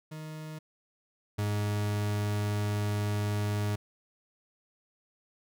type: tone pair in turn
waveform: 40% pulse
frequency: 155.56 / 103.82 Hz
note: D#3 / G#2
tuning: 0 / 0 cents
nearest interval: perfect fifth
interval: 700 cents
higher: first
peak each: -38 / -27 dBFS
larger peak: second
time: 0.11-0.59 / 1.38-3.76 s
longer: second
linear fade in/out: 10 ms
effects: none